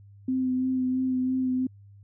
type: tone with vibrato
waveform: sine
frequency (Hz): 257.2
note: C4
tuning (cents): -30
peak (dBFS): -23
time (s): 0.28-1.67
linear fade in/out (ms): 5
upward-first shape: sine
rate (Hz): 3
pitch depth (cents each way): 18
effects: added 100 Hz sine -48 dBFS peak until 2.03 s